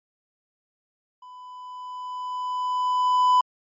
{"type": "tone with level ramp", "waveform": "triangle", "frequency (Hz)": 1000, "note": "B5", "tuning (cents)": 21, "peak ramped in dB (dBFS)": [-40, -12], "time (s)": [1.22, 3.41], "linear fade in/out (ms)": 5, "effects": ["MP3 32 kbps"]}